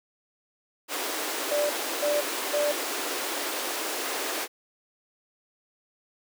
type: high-pass noise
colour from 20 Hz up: pink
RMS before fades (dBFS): -31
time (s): 0.88-4.48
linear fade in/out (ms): 50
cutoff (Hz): 290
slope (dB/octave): 48
type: tone bursts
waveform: sine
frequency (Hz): 587.3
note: D5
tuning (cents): 0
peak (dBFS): -23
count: 3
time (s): 1.51-2.72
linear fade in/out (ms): 10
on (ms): 190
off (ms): 320
effects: none